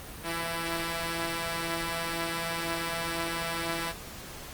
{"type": "tone pair together", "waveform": "5% pulse", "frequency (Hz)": [167.26, 332.5], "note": ["E3", "E4"], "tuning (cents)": [26, 15], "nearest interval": "octave", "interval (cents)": 1189, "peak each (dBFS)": -22, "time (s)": [0.23, 3.94], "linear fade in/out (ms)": 50, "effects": ["pink hiss -43 dBFS RMS until 4.53 s", "Opus 32 kbps"]}